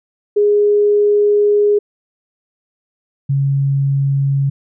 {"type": "tone pair in turn", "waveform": "sine", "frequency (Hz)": [413.5, 138.36], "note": ["G#4", "C#3"], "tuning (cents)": [-8, -3], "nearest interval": "octave + perfect fifth", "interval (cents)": 1895, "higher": "first", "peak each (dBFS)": [-9, -12], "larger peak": "first", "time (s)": [[0.36, 1.79], [3.29, 4.5]], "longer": "first", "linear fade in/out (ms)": 10, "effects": []}